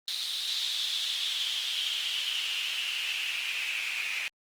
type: noise with band-pass filter sweep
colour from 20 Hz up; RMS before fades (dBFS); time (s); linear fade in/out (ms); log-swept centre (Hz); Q
white; -32; 0.08-4.28; 0; 3900 to 2400; 6.4
effects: Opus 32 kbps